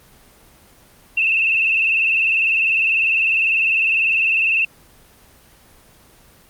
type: tone with vibrato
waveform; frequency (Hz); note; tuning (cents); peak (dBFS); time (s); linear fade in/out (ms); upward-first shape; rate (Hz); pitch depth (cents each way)
sine; 2660; E7; +15; -14; 1.17-4.65; 5; square; 20; 46
effects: pink hiss -49 dBFS RMS until 6.49 s + Opus 24 kbps